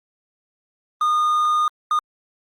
triangle tone bursts at uneven times, 1223 Hz, D#6, 30 cents flat, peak -14 dBFS, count 2, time 1.01-1.68 / 1.91-1.99 s, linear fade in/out 2 ms, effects Opus 32 kbps

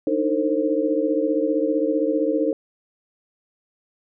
sine tone cluster, 299.6 / 314.9 / 455 / 531 Hz, D4 / D#4 / A#4 / C5, +35 / +21 / -42 / +25 cents, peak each -24 dBFS, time 0.07-2.53 s, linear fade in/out 2 ms, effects none

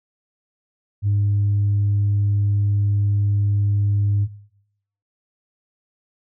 sine tone, 101.8 Hz, G#2, 34 cents flat, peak -14 dBFS, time 1.02-4.28 s, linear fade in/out 50 ms, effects noise-tail reverb RT60 0.8 s tail -22 dB re dry + tanh soft clip ceiling -13 dBFS

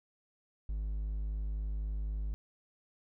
triangle tone, 51.91 Hz, G#1, in tune, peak -31 dBFS, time 0.69-2.34 s, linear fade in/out 0 ms, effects none

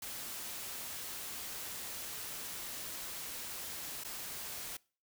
white noise with dropouts, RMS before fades -43 dBFS, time 0.02-4.77 s, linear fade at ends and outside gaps 5 ms, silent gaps 4.038-4.046 s, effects noise-tail reverb RT60 0.4 s tail -24 dB re dry

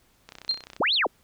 click train, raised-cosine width 0.2 ms, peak -24 dBFS, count 16, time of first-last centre 0.29-0.765 s, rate 31.6 Hz
sine tone with exponential decay, 4186 Hz, C8, in tune, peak -18 dBFS, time 0.49-0.64 s, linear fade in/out 5 ms, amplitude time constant 32 ms
sine linear two-way sweep, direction up then down, 110.1 to 4457 to 203.7 Hz, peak -20 dBFS, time 0.8-1.07 s, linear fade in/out 5 ms, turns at 0.94 s
effects pink hiss -63 dBFS RMS until 1.23 s

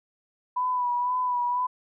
sine tone with vibrato, 987.8 Hz, B5, in tune, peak -23 dBFS, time 0.56-1.67 s, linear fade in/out 10 ms, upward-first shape sine, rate 2 Hz, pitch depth 33 cents each way, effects none

